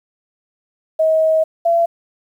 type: tone pair in turn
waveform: sine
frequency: 636 / 677 Hz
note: D#5 / E5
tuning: +38 / +46 cents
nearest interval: minor second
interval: 108 cents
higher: second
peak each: -11 dBFS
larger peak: neither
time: 0.99-1.44 / 1.65-1.86 s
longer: first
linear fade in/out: 10 ms
effects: 8-bit